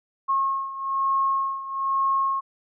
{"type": "beating tone pair", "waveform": "sine", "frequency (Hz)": [1084, 1085.1], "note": ["C#6", "C#6"], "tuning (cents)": [-39, -37], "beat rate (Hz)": 1.1, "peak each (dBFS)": [-23, -27], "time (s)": [0.28, 2.41], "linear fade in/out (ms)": 20, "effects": []}